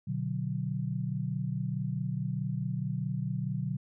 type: chord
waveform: sine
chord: B minor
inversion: none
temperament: just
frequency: 123.47 / 148.16 / 185.21 Hz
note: B2 / D3 / F#3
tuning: 0 / +16 / +2 cents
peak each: -34 / -34 / -35 dBFS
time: 0.07-3.77 s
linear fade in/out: 10 ms
effects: none